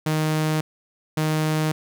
sawtooth tone pair in turn, 155.56 / 155.56 Hz, D#3 / D#3, 0 / 0 cents, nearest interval unison, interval 0 cents, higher neither, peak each -16 dBFS, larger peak neither, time 0.06-0.61 / 1.17-1.72 s, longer neither, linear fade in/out 5 ms, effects none

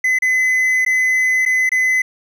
triangle tone with dropouts, 2026 Hz, B6, 44 cents sharp, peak -11 dBFS, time 0.04-2.02 s, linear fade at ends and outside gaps 5 ms, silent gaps 0.188-0.221 / 0.85-0.862 / 1.453-1.46 / 1.693-1.717 s, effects none

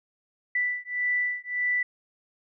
sine beating tone pair, 1975.5 / 1977.2 Hz, B6 / B6, 0 / +1 cents, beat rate 1.7 Hz, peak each -28 dBFS, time 0.55-1.83 s, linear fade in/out 5 ms, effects none

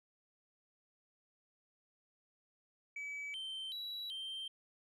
sine tone with pitch steps, 2288 / 3112 / 3911 / 3141 Hz, D7 / G7 / B7 / G7, -46 / -13 / -18 / +3 cents, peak -38 dBFS, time 2.96-4.48 s, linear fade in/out 5 ms, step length 380 ms, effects tanh soft clip ceiling -40 dBFS

